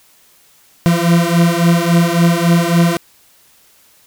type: beating tone pair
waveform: 40% pulse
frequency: 168.5 / 172.1 Hz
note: E3 / F3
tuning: +38 / -25 cents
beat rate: 3.6 Hz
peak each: -12 dBFS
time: 0.86-2.97 s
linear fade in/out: 0 ms
effects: white hiss -50 dBFS RMS until 4.06 s